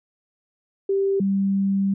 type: tone pair in turn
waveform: sine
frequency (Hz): 392 / 196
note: G4 / G3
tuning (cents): 0 / 0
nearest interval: octave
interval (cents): 1200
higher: first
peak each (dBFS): -18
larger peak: neither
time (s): 0.89-1.2 / 1.2-1.94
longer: second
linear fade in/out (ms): 5
effects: none